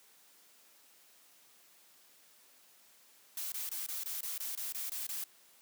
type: noise bursts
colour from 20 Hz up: blue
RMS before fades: -39 dBFS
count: 11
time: 3.37-5.24 s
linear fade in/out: 2 ms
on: 150 ms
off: 22 ms
effects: white hiss -63 dBFS RMS until 5.61 s + high-pass 200 Hz 12 dB/octave